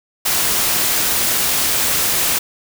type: noise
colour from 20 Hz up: white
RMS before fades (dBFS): -17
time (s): 0.25-2.39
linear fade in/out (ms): 10
effects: none